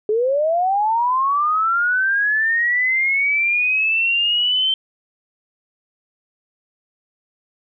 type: linear sweep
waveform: sine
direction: up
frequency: 413.7 to 3116 Hz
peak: -15 dBFS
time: 0.09-4.74 s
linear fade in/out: 2 ms
effects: none